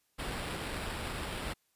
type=noise with sample-and-hold; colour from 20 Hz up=pink; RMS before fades=-38 dBFS; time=0.18-1.54 s; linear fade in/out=20 ms; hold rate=6300 Hz; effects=white hiss -75 dBFS RMS until 1.75 s + resampled to 32000 Hz